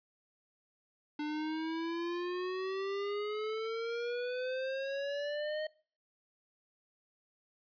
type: exponential sweep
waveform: square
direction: up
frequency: 297.1 to 622.3 Hz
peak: -35 dBFS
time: 1.19-5.67 s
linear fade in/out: 5 ms
effects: noise-tail reverb RT60 0.4 s tail -22 dB re dry + resampled to 11025 Hz